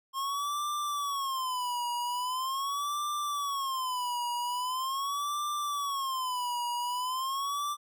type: tone with vibrato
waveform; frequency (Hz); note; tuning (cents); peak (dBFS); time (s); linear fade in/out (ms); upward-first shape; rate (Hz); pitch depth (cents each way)
square; 1066; C6; +32; -31; 0.13-7.77; 50; sine; 0.42; 180
effects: none